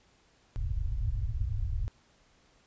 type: low-pass noise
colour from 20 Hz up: pink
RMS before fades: -31 dBFS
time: 0.56-1.88 s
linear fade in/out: 0 ms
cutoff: 120 Hz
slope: 96 dB/octave
effects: pink hiss -65 dBFS RMS until 2.66 s + resampled to 16000 Hz